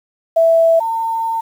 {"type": "tone pair in turn", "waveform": "sine", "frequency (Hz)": [659.3, 906.2], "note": ["E5", "A#5"], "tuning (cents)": [0, -49], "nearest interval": "tritone", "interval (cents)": 551, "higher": "second", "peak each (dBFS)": [-8, -16], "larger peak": "first", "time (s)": [[0.36, 0.8], [0.8, 1.41]], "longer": "second", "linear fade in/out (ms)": 10, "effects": ["7-bit"]}